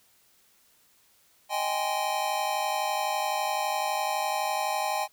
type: chord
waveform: square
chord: Ab major seventh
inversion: second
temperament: just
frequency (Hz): 623 / 778.7 / 830.6 / 1038.3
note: Eb5 / G5 / Ab5 / C6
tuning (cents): +2 / -12 / 0 / -14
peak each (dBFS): -35 / -32 / -31 / -35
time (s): 1.49-5.08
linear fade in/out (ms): 50
effects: white hiss -63 dBFS RMS until 5.12 s